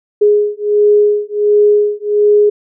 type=beating tone pair; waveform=sine; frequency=415.3 / 416.7 Hz; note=G#4 / G#4; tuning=0 / +6 cents; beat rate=1.4 Hz; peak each=-11 dBFS; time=0.21-2.5 s; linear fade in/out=10 ms; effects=none